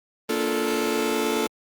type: chord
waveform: sawtooth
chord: Bb major seventh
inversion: none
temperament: just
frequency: 233.1 / 291.4 / 349.6 / 437 Hz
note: Bb3 / D4 / F4 / A4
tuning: 0 / -13 / +2 / -12 cents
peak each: -25 / -25 / -25 / -21 dBFS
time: 0.29-1.47 s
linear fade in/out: 5 ms
effects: Opus 24 kbps